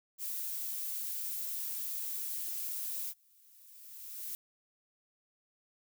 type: noise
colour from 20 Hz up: violet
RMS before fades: -38 dBFS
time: 0.18-3.14 s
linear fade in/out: 50 ms
type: noise with exponential growth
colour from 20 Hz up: violet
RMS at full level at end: -39 dBFS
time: 2.78-4.35 s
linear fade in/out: 0 ms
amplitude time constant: 340 ms
effects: none